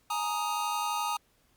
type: chord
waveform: square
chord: Ab suspended second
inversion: none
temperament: equal with one note detuned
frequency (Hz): 840.7 / 932.3 / 1244.5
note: Ab5 / Bb5 / Eb6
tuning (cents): +21 / 0 / 0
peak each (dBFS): -35 / -34 / -34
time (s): 0.1-1.17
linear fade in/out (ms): 5
effects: pink hiss -68 dBFS RMS until 1.56 s + Opus 48 kbps